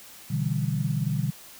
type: chord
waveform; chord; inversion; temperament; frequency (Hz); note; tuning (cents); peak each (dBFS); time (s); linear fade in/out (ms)
sine; E minor seventh; second; equal; 123.47 / 146.83 / 164.81 / 196; B2 / D3 / E3 / G3; 0 / 0 / 0 / 0; -29 / -27 / -31 / -32; 0.3-1.31; 10
effects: white hiss -47 dBFS RMS until 1.59 s